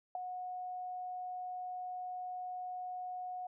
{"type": "tone with ADSR envelope", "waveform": "sine", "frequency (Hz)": 730, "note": "F#5", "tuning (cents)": -24, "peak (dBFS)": -31, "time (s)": [0.15, 3.47], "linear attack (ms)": 3, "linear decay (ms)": 7, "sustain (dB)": -8, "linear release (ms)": 5, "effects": []}